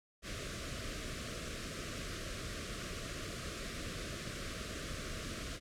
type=band-stop noise; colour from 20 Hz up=pink; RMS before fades=-42 dBFS; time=0.22-5.6 s; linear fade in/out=50 ms; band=680 to 1100 Hz; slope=96 dB/octave; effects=low-pass 8000 Hz 12 dB/octave